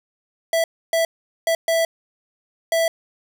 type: tone bursts at uneven times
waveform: square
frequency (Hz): 659.3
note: E5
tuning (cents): 0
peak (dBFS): -17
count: 5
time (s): 0.53-0.64 / 0.93-1.05 / 1.47-1.55 / 1.68-1.85 / 2.72-2.88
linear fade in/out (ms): 2
effects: none